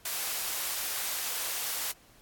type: high-pass noise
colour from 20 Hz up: white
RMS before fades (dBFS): -33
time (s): 0.05-1.92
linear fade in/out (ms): 5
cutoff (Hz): 560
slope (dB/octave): 12
effects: pink hiss -59 dBFS RMS until 2.21 s + AAC 64 kbps